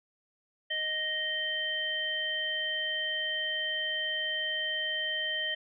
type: harmonic tone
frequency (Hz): 622.3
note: D#5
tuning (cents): 0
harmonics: 1 / 3 / 5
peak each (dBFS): -41 / -33 / -32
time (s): 0.7-5.55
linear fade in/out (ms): 10
effects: none